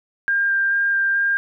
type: tone with vibrato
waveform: sine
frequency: 1597 Hz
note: G6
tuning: 32 cents sharp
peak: -16 dBFS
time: 0.28-1.37 s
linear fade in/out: 0 ms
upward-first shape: square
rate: 2.3 Hz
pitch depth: 8 cents each way
effects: none